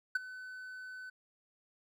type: tone with ADSR envelope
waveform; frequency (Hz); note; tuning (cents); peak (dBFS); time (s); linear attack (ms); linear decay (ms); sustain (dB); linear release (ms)
triangle; 1510; F#6; +35; -24; 0.15-1.1; 6; 20; -18; 8
effects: none